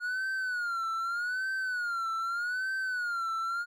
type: tone with vibrato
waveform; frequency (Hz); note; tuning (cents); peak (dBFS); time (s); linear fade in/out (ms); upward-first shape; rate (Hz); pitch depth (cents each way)
triangle; 1437; F6; +49; -28; 0-3.66; 50; sine; 0.82; 130
effects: none